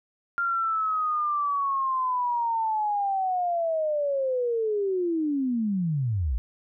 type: linear sweep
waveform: sine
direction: down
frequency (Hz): 1396.9 to 51.8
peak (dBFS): -23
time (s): 0.38-6.38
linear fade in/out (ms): 0
effects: none